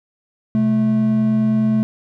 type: tone pair together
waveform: triangle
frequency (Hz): 128 / 217.7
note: C3 / A3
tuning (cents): -38 / -18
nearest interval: major sixth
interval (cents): 920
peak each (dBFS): -21 / -12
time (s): 0.55-1.83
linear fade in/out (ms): 0
effects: none